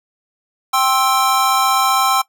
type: chord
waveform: square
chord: C major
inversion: second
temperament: equal with one note detuned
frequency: 784 / 1055.6 / 1318.5 Hz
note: G5 / C6 / E6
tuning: 0 / +15 / 0 cents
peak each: -18 dBFS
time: 0.73-2.22 s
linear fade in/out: 10 ms
effects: noise-tail reverb RT60 0.1 s tail -19 dB re dry